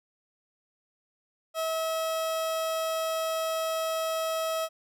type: tone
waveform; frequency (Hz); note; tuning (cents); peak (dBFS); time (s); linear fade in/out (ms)
30% pulse; 645; E5; -38; -25; 1.54-4.69; 50
effects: none